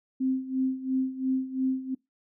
sine tone with tremolo, 261.6 Hz, C4, in tune, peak -22 dBFS, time 0.2-1.95 s, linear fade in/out 10 ms, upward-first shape sine, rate 2.9 Hz, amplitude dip 80%, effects noise-tail reverb RT60 0.2 s tail -24 dB re dry

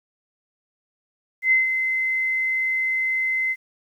sine tone with ADSR envelope, 2059 Hz, C7, 28 cents flat, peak -13 dBFS, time 1.42-3.56 s, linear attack 94 ms, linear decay 150 ms, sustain -7 dB, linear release 47 ms, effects 9-bit

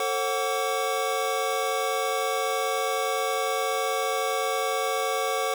square tone cluster, 446.4 / 536 / 744 / 1143 Hz, A4 / C5 / F#5 / D6, +25 / +42 / +9 / -47 cents, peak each -31 dBFS, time 0-5.54 s, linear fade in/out 2 ms, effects none

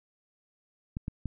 clicks, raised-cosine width 5 ms, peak -21 dBFS, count 3, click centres 0.969 / 1.081 / 1.257 s, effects none

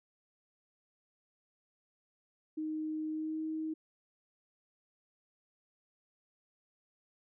sine tone with pitch glide, 311.1 to 315.3 Hz, D#4 to D#4, 0 to +23 cents, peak -34 dBFS, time 2.57-3.74 s, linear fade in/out 10 ms, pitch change +23 cents, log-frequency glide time 3.1-3.41 s, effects none

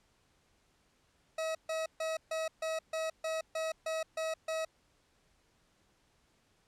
40% pulse tone bursts, 641 Hz, E5, 49 cents flat, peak -32 dBFS, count 11, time 1.38-4.65 s, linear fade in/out 5 ms, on 170 ms, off 140 ms, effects pink hiss -71 dBFS RMS until 6.67 s + low-pass 9000 Hz 12 dB/octave

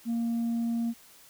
sine tone, 232.5 Hz, A#3, 4 cents flat, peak -24 dBFS, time 0.05-0.94 s, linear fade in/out 50 ms, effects tanh soft clip ceiling -25 dBFS + white hiss -55 dBFS RMS until 1.29 s

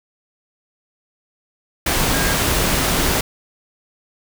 sine tone in noise, 1621 Hz, G#6, 42 cents flat, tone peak -25 dBFS, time 2.14-2.34 s, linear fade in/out 5 ms, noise pink, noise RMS -18 dBFS, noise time 1.86-3.21 s, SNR -10 dB, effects none

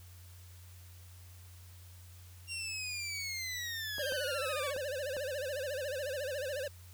20% pulse linear sweep, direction down, 2785 to 1093 Hz, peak -32 dBFS, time 2.47-4.74 s, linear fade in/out 50 ms
clicks, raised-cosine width 1 ms, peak -32 dBFS, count 4, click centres 3.983 / 4.122 / 4.764 / 5.167 s
square tone with vibrato, 552 Hz, C#5, 7 cents flat, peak -36 dBFS, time 3.99-6.68 s, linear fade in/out 5 ms, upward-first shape sine, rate 14 Hz, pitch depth 150 cents each way
effects added 89 Hz sine -51 dBFS peak until 6.93 s + white hiss -60 dBFS RMS until 6.93 s

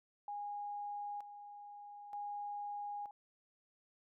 sine tone with tremolo, 821 Hz, G#5, 20 cents flat, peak -40 dBFS, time 0.28-3.11 s, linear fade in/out 2 ms, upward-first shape square, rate 0.54 Hz, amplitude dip 65%, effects none

